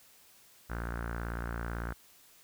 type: tone with low-pass filter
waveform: sawtooth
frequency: 58 Hz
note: A#1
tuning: 8 cents flat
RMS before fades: -37 dBFS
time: 0.69-1.94 s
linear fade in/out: 20 ms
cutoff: 1500 Hz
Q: 5.1
effects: white hiss -60 dBFS RMS until 2.43 s